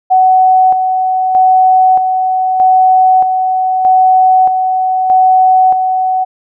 sine tone with tremolo, 748 Hz, F#5, 19 cents sharp, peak -4 dBFS, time 0.1-6.25 s, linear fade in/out 20 ms, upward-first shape square, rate 0.8 Hz, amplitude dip 45%, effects none

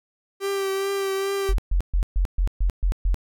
45% pulse tone with vibrato, 391.3 Hz, G4, 3 cents flat, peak -23 dBFS, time 0.4-1.54 s, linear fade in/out 50 ms, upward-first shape triangle, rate 2.4 Hz, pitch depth 25 cents each way
sine tone bursts, 44.58 Hz, F1, 36 cents sharp, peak -17 dBFS, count 8, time 1.49-3.144 s, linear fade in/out 0 ms, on 93 ms, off 130 ms
effects none

